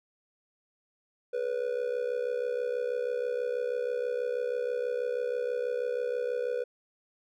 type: tone with amplitude modulation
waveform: triangle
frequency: 490 Hz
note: B4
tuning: 14 cents flat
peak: -23 dBFS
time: 1.33-6.64 s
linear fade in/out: 10 ms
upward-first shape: sine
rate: 66.2 Hz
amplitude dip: 80%
effects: none